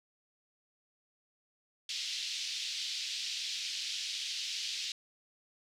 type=band-pass noise; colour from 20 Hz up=white; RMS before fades=-38 dBFS; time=1.89-4.92 s; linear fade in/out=2 ms; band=2800 to 5100 Hz; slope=24 dB/octave; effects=none